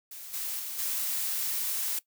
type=noise with level steps; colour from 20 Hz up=blue; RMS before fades=-43 / -34 / -37 / -31 dBFS; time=0.11-1.99 s; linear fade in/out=5 ms; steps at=0.33 / 0.59 / 0.78 s; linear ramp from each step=10 ms; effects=noise-tail reverb RT60 0.1 s tail -19 dB re dry